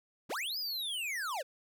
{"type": "linear two-way sweep", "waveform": "square", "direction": "up then down", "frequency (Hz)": [93.1, 5100, 463.9], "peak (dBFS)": -35, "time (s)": [0.29, 1.43], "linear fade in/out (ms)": 20, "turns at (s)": 0.58, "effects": []}